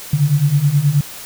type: beating tone pair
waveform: sine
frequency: 138.59 / 147.99 Hz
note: C#3 / D3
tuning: 0 / +14 cents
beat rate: 9.4 Hz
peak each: -16 / -13 dBFS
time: 0.13-1.01 s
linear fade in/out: 5 ms
effects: white hiss -33 dBFS RMS until 1.25 s